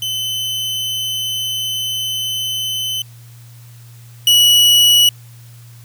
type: tone pair in turn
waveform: 40% pulse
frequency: 3041 / 2933 Hz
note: F#7 / F#7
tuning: +47 / -16 cents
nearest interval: minor second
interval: 63 cents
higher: first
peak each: -18 / -7 dBFS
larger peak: second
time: 0.02-3.02 / 4.27-5.09 s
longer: first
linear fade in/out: 2 ms
effects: added 118 Hz sine -37 dBFS peak until 5.84 s + white hiss -48 dBFS RMS until 5.84 s